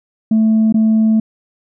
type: tone with dropouts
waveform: sine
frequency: 220 Hz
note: A3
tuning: in tune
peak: -7 dBFS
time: 0.31-1.2 s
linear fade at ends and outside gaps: 5 ms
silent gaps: 0.725-0.742 s
effects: tanh soft clip ceiling -7 dBFS